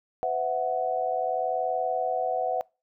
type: chord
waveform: sine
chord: B suspended fourth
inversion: none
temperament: equal with one note detuned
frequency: 506.6 / 659.3 / 740 Hz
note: B4 / E5 / F#5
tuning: +44 / 0 / 0 cents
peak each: -31 / -29 / -27 dBFS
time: 0.23-2.61 s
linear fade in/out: 0 ms
effects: noise-tail reverb RT60 0.3 s tail -25 dB re dry

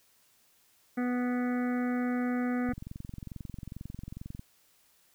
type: harmonic tone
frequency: 246.9 Hz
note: B3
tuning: in tune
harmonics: 1 / 2 / 3 / 5 / 6 / 7 / 8 / 9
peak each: -28 / -39 / -41 / -44 / -44 / -48 / -46 / -51 dBFS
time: 0.97-2.73 s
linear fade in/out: 10 ms
type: click train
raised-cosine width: 5 ms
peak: -28 dBFS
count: 39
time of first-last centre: 2.69-4.394 s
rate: 22.3 Hz
effects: white hiss -66 dBFS RMS until 5.14 s

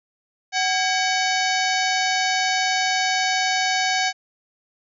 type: harmonic tone with a mistuned harmonic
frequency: 752 Hz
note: F#5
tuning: 28 cents sharp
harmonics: 1 / 2 / 3 / 4 / 5 / 6 / 7 / 8 / 9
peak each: -23 / -25 / -27 / -31 / -30 / -29 / -31 / -31 / -36 dBFS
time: 0.52-4.13 s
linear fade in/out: 50 ms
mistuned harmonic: 2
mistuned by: +140 cents
effects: none

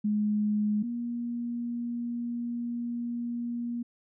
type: tone pair in turn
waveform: sine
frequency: 210 / 237.9 Hz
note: G#3 / A#3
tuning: +19 / +35 cents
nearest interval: major second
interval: 216 cents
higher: second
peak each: -24 / -30 dBFS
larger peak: first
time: 0.04-0.83 / 0.83-3.83 s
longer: second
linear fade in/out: 10 ms
effects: none

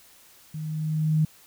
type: tone with level ramp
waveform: sine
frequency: 155.56 Hz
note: D#3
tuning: in tune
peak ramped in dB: -31 to -17 dBFS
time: 0.54-1.25 s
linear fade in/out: 5 ms
effects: white hiss -54 dBFS RMS until 1.46 s

